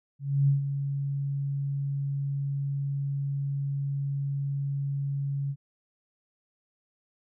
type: tone with ADSR envelope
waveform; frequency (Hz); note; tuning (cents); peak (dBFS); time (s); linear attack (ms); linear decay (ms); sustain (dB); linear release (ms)
sine; 139.7; C#3; +14; -18; 0.19-5.56; 290; 130; -9; 57
effects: none